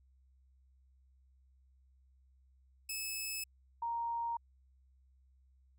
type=tone pair in turn; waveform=10% pulse / sine; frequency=2597 / 932.9 Hz; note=E7 / A#5; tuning=-26 / +1 cents; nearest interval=octave + tritone; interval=1773 cents; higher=first; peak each=-29 / -34 dBFS; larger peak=first; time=2.89-3.44 / 3.82-4.37 s; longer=neither; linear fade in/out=5 ms; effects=added 65 Hz sine -64 dBFS peak until 5.78 s